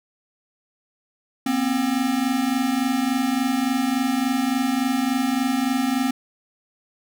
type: tone pair together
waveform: square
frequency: 241.8 / 265.3 Hz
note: B3 / C4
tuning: -36 / +24 cents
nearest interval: major second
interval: 160 cents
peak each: -25 / -22 dBFS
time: 1.46-6.11 s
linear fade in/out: 5 ms
effects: none